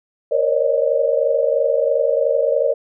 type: tone cluster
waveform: sine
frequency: 469.5 / 540 / 563 / 614 Hz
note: A#4 / C#5 / C#5 / D#5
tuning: +12 / -45 / +27 / -23 cents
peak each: -20 dBFS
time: 0.31-2.74 s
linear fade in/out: 10 ms
effects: none